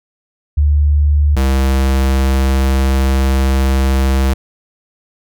sine / square tone pair in turn, 73.42 / 66.61 Hz, D2 / C2, 0 / +32 cents, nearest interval major second, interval 168 cents, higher first, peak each -8 / -11 dBFS, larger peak first, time 0.57-1.36 / 1.36-4.34 s, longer second, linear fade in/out 10 ms, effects none

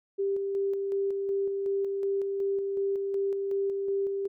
sine tone with tremolo, 394.6 Hz, G4, 11 cents sharp, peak -25 dBFS, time 0.18-4.28 s, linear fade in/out 20 ms, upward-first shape square, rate 2.7 Hz, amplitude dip 30%, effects none

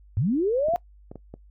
sine linear sweep, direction up, 87.31 to 714 Hz, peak -20 dBFS, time 0.17-0.76 s, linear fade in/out 0 ms
clicks, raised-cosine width 2 ms, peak -25 dBFS, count 5, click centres 0.685 / 0.737 / 1.115 / 1.157 / 1.34 s
effects noise-tail reverb RT60 0.1 s tail -21 dB re dry + added 50 Hz sine -49 dBFS peak until 1.5 s

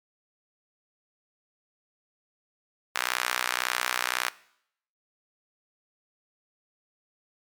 sawtooth tone with high-pass filter, 61.9 Hz, B1, 5 cents sharp, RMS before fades -29 dBFS, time 2.95-4.29 s, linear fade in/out 0 ms, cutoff 1400 Hz, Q 1.3, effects noise-tail reverb RT60 0.7 s tail -20 dB re dry + MP3 96 kbps

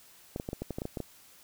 clicks, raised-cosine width 2 ms, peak -21 dBFS, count 11, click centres 0.361 / 0.399 / 0.489 / 0.531 / 0.62 / 0.707 / 0.785 / 0.819 / 0.854 / 0.972 / 1.003 s, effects white hiss -57 dBFS RMS until 1.43 s

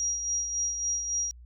sine tone with tremolo, 5720 Hz, F8, 41 cents sharp, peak -25 dBFS, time 0-1.31 s, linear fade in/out 0 ms, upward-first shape sine, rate 3.6 Hz, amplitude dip 50%, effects added 60 Hz sine -46 dBFS peak until 1.45 s

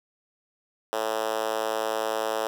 5% pulse tone with high-pass filter, 110 Hz, A2, in tune, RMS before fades -28 dBFS, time 0.93-2.47 s, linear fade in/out 0 ms, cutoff 500 Hz, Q 2.3, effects none

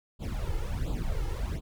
brown noise with flanger, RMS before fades -31 dBFS, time 0.19-1.61 s, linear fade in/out 50 ms, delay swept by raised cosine 0.25 to 2.35 ms, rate 1.4 Hz, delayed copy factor +0.9, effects none

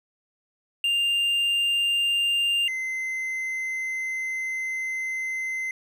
triangle tone pair in turn, 2797 / 2063 Hz, F7 / C7, +2 / -25 cents, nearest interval perfect fourth, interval 527 cents, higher first, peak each -19 / -25 dBFS, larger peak first, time 0.84-2.68 / 2.68-5.71 s, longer second, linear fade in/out 2 ms, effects none

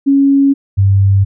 sine tone pair in turn, 276.8 / 98.17 Hz, C#4 / G2, -2 / +3 cents, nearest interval octave + tritone, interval 1795 cents, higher first, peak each -6 dBFS, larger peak neither, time 0.06-0.54 / 0.77-1.25 s, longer neither, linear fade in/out 20 ms, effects none

